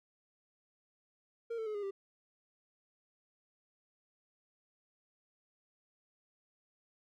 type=tone with pitch steps; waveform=triangle; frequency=463.2 / 444.6 / 426.7 / 409.6 / 393.1 Hz; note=A#4 / A4 / G#4 / G#4 / G4; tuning=-11 / +18 / +47 / -24 / +5 cents; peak=-34 dBFS; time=1.5-1.91 s; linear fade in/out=10 ms; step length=82 ms; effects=none